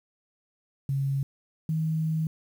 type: tone pair in turn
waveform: sine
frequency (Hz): 137.4 / 158.75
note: C#3 / D#3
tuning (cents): -15 / +35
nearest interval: minor third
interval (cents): 250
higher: second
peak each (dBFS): -24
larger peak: neither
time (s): 0.89-1.23 / 1.69-2.27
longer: second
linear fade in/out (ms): 2
effects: 9-bit